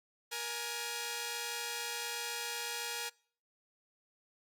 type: tone pair together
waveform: 5% pulse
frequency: 471.8 / 836 Hz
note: A#4 / G#5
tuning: +21 / +11 cents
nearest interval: minor seventh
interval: 990 cents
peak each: -28 dBFS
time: 0.31-3.1 s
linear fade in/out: 20 ms
effects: noise-tail reverb RT60 0.5 s tail -25 dB re dry + Opus 48 kbps